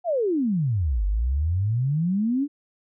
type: exponential two-way sweep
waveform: sine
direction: down then up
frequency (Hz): 738 to 47.13 to 298.4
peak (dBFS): -20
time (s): 0.04-2.48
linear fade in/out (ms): 50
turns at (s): 1.05
effects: none